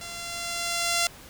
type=tone with level ramp; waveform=5% pulse; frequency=687 Hz; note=F5; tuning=29 cents flat; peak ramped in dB=-26 to -10 dBFS; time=0.01-1.07 s; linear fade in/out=2 ms; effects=pink hiss -47 dBFS RMS until 1.29 s